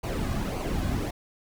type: noise with flanger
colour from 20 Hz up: brown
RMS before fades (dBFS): -29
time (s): 0.03-1.11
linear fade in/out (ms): 10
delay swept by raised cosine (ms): 0.56 to 2.26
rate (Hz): 1.8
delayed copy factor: -0.6
effects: none